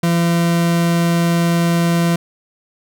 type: tone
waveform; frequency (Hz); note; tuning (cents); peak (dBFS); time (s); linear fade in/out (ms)
40% pulse; 169.9; F3; -47; -12; 0.03-2.16; 5
effects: none